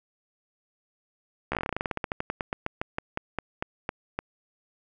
slowing click train, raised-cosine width 0.5 ms, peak -13 dBFS, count 29, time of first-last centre 1.52-4.19 s, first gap 14 ms, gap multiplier 1.12, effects none

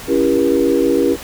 sine chord, C# diminished seventh, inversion none, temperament just, 277.2 / 332.6 / 399.1 / 479 Hz, C#4 / E4 / G4 / Bb4, 0 / +16 / +31 / +47 cents, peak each -17 dBFS, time 0.07-1.17 s, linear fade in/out 50 ms, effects pink hiss -32 dBFS RMS until 1.23 s

